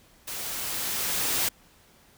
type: noise with level ramp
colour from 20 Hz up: white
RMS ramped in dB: -35 to -25 dBFS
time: 0.27-1.49 s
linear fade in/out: 10 ms
effects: pink hiss -58 dBFS RMS until 2.17 s